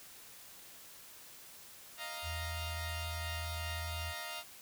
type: chord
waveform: 10% pulse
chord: Eb suspended second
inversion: none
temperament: equal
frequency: 622.3 / 698.5 / 932.3 Hz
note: Eb5 / F5 / Bb5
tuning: 0 / 0 / 0 cents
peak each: -38 / -36 / -37 dBFS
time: 1.97-4.44 s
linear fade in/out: 50 ms
type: tone with vibrato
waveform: sine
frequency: 82.41 Hz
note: E2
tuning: in tune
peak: -39 dBFS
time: 2.22-4.14 s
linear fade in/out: 50 ms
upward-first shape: sine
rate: 11 Hz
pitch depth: 8 cents each way
effects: white hiss -54 dBFS RMS until 4.61 s